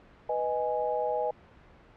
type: chord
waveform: sine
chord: G# minor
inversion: first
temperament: equal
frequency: 493.9 / 622.3 / 830.6 Hz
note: B4 / D#5 / G#5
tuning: 0 / 0 / 0 cents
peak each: -31 / -31 / -31 dBFS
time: 0.29-1.31 s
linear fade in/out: 5 ms
effects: pink hiss -55 dBFS RMS until 1.96 s + low-pass 2000 Hz 12 dB/octave